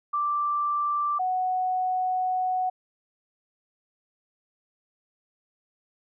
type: tone pair in turn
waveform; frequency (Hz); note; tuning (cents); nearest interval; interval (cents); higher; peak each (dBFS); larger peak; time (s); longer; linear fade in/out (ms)
sine; 1174.7 / 740; D6 / F#5; 0 / 0; minor sixth; 800; first; -23; neither; 0.13-1.19 / 1.19-2.7; second; 10
effects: none